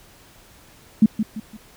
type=tone with echo; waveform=sine; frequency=216.8 Hz; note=A3; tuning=25 cents flat; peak=-8 dBFS; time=1.02-1.06 s; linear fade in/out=5 ms; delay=170 ms; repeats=3; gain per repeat=-9 dB; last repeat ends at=1.57 s; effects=pink hiss -50 dBFS RMS until 1.76 s